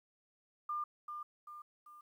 sine tone with echo, 1200 Hz, D6, 37 cents sharp, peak -35 dBFS, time 0.69-0.84 s, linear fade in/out 5 ms, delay 390 ms, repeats 3, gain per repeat -6 dB, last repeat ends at 2.01 s, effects 12-bit

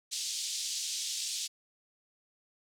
white band-pass noise, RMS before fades -36 dBFS, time 0.11-1.48 s, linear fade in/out 20 ms, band 3300 to 7600 Hz, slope 24 dB/octave, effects none

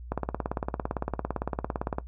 click train, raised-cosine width 1 ms, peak -14 dBFS, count 34, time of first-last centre 0.12-1.984 s, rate 17.7 Hz, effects noise-tail reverb RT60 0.1 s tail -17 dB re dry + added 60 Hz sine -39 dBFS peak until 2.07 s

